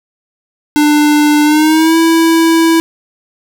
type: tone with pitch glide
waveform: square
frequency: 297.7 to 328.4 Hz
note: D4 to E4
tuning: +24 to -6 cents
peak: -7 dBFS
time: 0.76-2.8 s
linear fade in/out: 0 ms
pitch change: +170 cents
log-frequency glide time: 1.43-1.97 s
effects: none